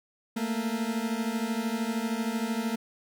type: beating tone pair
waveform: 40% pulse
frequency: 220 / 233 Hz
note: A3 / A#3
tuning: 0 / -1 cents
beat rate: 13 Hz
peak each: -30 dBFS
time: 0.36-2.76 s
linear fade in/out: 10 ms
effects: none